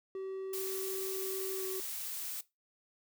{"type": "tone with pitch glide", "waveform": "triangle", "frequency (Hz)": [382.8, 378.8], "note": ["G4", "F#4"], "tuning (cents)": [-41, 41], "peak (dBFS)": -35, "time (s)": [0.15, 1.8], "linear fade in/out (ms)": 2, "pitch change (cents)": -18, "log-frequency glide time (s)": [1.52, 1.64]}
{"type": "noise", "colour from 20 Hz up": "blue", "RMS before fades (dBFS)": -40, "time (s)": [0.53, 2.41], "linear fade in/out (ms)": 5}
{"effects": ["noise-tail reverb RT60 0.2 s tail -18 dB re dry"]}